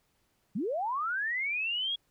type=linear sweep; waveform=sine; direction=up; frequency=163.9 to 3356 Hz; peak=-29 dBFS; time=0.55-1.96 s; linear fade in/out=10 ms; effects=pink hiss -73 dBFS RMS until 2.1 s